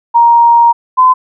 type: tone pair in turn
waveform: sine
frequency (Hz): 938 / 1021.1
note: A#5 / C6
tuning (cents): +11 / -43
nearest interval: minor second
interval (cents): 146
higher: second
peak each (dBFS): -3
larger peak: neither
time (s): 0.14-0.73 / 0.97-1.14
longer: first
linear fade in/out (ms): 20
effects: none